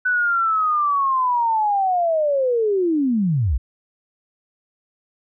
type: linear sweep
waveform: sine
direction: down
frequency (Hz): 1503 to 50.8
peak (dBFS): -16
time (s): 0.05-3.58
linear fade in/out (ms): 10
effects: none